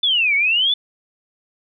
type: exponential two-way sweep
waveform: sine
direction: down then up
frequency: 3546 to 2190 to 3546 Hz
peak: -14 dBFS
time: 0.03-0.74 s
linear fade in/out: 5 ms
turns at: 0.35 s
effects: none